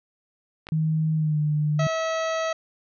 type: clicks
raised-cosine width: 0.3 ms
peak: -24 dBFS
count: 2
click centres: 0.669 / 0.688 s
type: tone with pitch glide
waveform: sine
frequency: 157.6 to 150.4 Hz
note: D#3 to D3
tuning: +23 to +42 cents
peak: -20 dBFS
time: 0.72-1.87 s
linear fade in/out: 2 ms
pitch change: -81 cents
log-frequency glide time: 1.15-1.4 s
type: harmonic tone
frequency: 647 Hz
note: E5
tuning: 32 cents flat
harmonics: 1 / 2 / 3 / 4 / 5 / 6 / 7 / 9 / 10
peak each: -25 / -30 / -34 / -39 / -41 / -42 / -44 / -45 / -44 dBFS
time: 1.79-2.53 s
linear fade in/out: 5 ms
effects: none